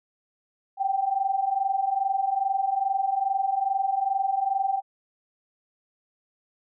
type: tone pair together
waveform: sine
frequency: 763 / 785.4 Hz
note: G5 / G5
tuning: -47 / +3 cents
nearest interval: minor second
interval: 50 cents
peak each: -27 / -24 dBFS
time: 0.77-4.82 s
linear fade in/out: 50 ms
effects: none